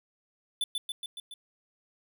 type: tone with echo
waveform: square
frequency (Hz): 3500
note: A7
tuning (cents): -10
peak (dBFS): -27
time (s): 0.61-0.64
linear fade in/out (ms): 2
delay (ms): 140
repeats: 5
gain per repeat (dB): -3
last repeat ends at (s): 1.34
effects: none